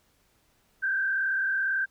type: tone with frequency modulation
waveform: sine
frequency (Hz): 1568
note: G6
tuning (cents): 0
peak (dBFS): -24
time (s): 0.82-1.86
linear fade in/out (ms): 20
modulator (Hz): 38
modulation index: 1.2
effects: pink hiss -67 dBFS RMS until 1.9 s